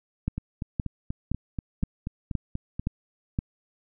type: two click trains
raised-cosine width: 5 ms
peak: -18 / -13 dBFS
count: 11 / 7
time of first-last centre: 0.38-2.795 / 0.28-3.389 s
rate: 4.14 / 1.93 Hz
effects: none